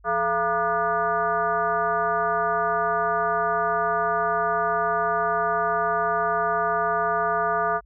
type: tone with frequency modulation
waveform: sine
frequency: 944 Hz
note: A#5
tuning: 22 cents sharp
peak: -20 dBFS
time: 0.04-7.81 s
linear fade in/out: 50 ms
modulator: 257 Hz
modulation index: 1.9
effects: added 50 Hz sine -51 dBFS peak until 7.85 s